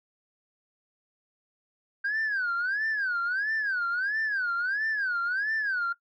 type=tone with vibrato; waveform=sine; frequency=1568 Hz; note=G6; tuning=in tune; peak=-24 dBFS; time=2.04-5.93 s; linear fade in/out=10 ms; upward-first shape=sine; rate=1.5 Hz; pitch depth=220 cents each way; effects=noise-tail reverb RT60 0.1 s tail -18 dB re dry + tanh soft clip ceiling -23 dBFS